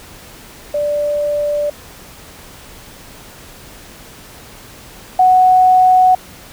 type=tone pair in turn; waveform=sine; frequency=587.3 / 740 Hz; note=D5 / F#5; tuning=0 / 0 cents; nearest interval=major third; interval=400 cents; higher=second; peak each=-14 / -6 dBFS; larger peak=second; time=0.74-1.7 / 5.19-6.15 s; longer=neither; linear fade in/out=5 ms; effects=pink hiss -38 dBFS RMS until 6.52 s